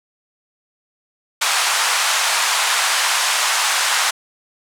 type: band-pass noise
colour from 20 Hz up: pink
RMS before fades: -18 dBFS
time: 1.41-4.11 s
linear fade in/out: 10 ms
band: 840 to 10000 Hz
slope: 24 dB/octave
effects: none